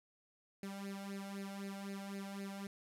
sawtooth tone with flanger, 197.4 Hz, G3, 12 cents sharp, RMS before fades -45 dBFS, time 0.63-2.67 s, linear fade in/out 2 ms, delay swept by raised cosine 0.44 to 1.44 ms, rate 3.9 Hz, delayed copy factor +0.8, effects resampled to 32000 Hz + 11-bit

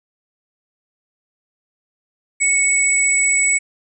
sine tone pair together, 2217 / 7884 Hz, C#7 / B8, 0 / -4 cents, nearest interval octave + minor seventh, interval 2196 cents, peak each -16 dBFS, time 2.4-3.59 s, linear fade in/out 20 ms, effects none

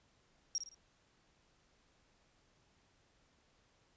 sine tone with echo, 5610 Hz, F8, 7 cents sharp, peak -33 dBFS, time 0.55-0.58 s, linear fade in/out 0 ms, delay 55 ms, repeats 3, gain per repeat -8 dB, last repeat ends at 0.745 s, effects pink hiss -72 dBFS RMS until 3.96 s + resampled to 16000 Hz

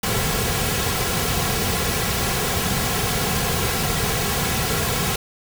pink noise with comb filter, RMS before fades -22 dBFS, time 0.03-5.16 s, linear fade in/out 5 ms, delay 3.3 ms, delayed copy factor -0.6, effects none

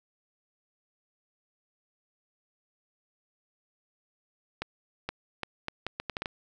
accelerating click train, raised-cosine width 0.3 ms, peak -16 dBFS, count 10, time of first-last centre 4.62-6.258 s, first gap 470 ms, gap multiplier 0.73, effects none

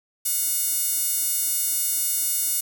sawtooth tone with high-pass filter, 724 Hz, F#5, 38 cents flat, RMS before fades -24 dBFS, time 0.25-2.61 s, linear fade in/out 10 ms, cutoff 9400 Hz, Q 1.2, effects none

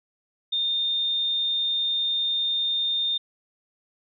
sine tone, 3635 Hz, A#7, 44 cents flat, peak -22 dBFS, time 0.52-3.18 s, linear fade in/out 10 ms, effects none

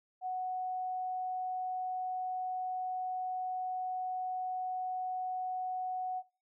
sine tone, 740 Hz, F#5, in tune, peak -33 dBFS, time 0.21-6.23 s, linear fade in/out 50 ms, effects noise-tail reverb RT60 0.3 s tail -19 dB re dry

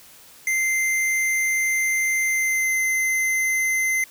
square tone with pitch glide, 2083 to 2066 Hz, C7 to C7, -8 to -22 cents, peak -20 dBFS, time 0.47-4.04 s, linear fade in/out 2 ms, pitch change -14 cents, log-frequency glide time 2.25-2.81 s, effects white hiss -48 dBFS RMS until 4.1 s

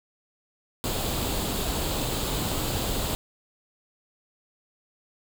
pink noise with comb filter, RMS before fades -28 dBFS, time 0.84-3.15 s, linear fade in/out 0 ms, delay 0.26 ms, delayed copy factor +0.5, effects none

